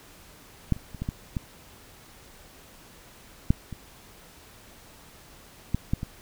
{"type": "clicks", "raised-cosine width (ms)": 5, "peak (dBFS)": [-9, -29, -26, -18, -16, -15, -6, -23, -11, -11, -19], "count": 11, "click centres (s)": [0.723, 0.765, 0.947, 1.02, 1.089, 1.368, 3.505, 3.727, 5.746, 5.935, 6.031], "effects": ["pink hiss -51 dBFS RMS until 6.21 s"]}